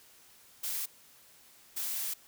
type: noise bursts at uneven times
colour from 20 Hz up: blue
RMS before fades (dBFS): -35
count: 2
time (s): 0.63-0.86 / 1.76-2.14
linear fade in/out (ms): 10
effects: white hiss -59 dBFS RMS until 2.27 s